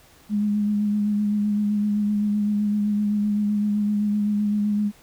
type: tone with vibrato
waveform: sine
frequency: 207.7 Hz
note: G#3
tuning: in tune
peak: -19 dBFS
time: 0.29-4.92 s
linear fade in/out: 50 ms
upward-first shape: sine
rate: 7.8 Hz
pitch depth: 22 cents each way
effects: pink hiss -53 dBFS RMS until 5.02 s